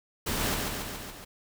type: noise with echo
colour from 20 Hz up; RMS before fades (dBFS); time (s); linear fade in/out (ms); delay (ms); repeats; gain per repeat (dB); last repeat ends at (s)
pink; -30; 0.26-0.55; 10; 140; 5; -3; 1.25
effects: none